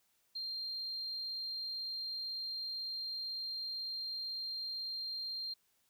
sine tone, 4186 Hz, C8, in tune, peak -37 dBFS, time 0.35-5.54 s, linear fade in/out 10 ms, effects tanh soft clip ceiling -33 dBFS + white hiss -75 dBFS RMS until 5.89 s

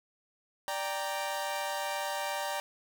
sawtooth chord, G minor, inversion second, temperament equal, 587.3 / 784 / 932.3 Hz, D5 / G5 / Bb5, 0 / 0 / 0 cents, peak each -33 dBFS, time 0.68-2.6 s, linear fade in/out 0 ms, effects none

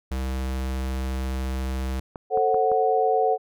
square tone, 65.3 Hz, C2, 3 cents flat, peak -26 dBFS, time 0.11-2 s, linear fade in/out 5 ms
clicks, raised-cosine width 1 ms, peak -21 dBFS, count 4, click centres 2.158 / 2.374 / 2.544 / 2.717 s
sine chord, F# diminished, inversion first, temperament just, 444 / 532.8 / 740 Hz, A4 / C5 / F#5, +16 / +31 / 0 cents, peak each -22 / -26 / -21 dBFS, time 2.3-3.38 s, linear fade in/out 50 ms
effects none

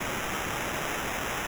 white noise with sample-and-hold, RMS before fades -32 dBFS, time 0-1.47 s, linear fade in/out 10 ms, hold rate 4410 Hz, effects none

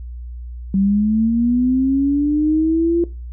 sine linear sweep, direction up, 191.1 to 344.5 Hz, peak -13 dBFS, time 0.74-3.04 s, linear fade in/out 2 ms, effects noise-tail reverb RT60 0.3 s tail -19 dB re dry + added 60 Hz sine -28 dBFS peak until 3.32 s

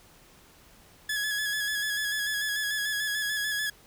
sawtooth tone with vibrato, 1692 Hz, G#6, 32 cents sharp, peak -24 dBFS, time 1.09-3.7 s, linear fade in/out 5 ms, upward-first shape square, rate 6.8 Hz, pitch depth 29 cents each way, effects pink hiss -56 dBFS RMS until 3.86 s

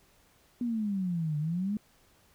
sine exponential two-way sweep, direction down then up, 246.9 to 146.83 to 215.8 Hz, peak -28 dBFS, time 0.61-1.77 s, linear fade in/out 2 ms, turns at 1.38 s, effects pink hiss -64 dBFS RMS until 2.34 s

